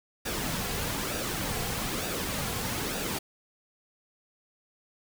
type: noise with flanger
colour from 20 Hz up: pink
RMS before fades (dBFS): -32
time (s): 0.25-3.19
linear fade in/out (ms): 10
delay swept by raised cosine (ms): 0.94 to 3.34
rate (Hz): 1.1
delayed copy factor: -0.5
effects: none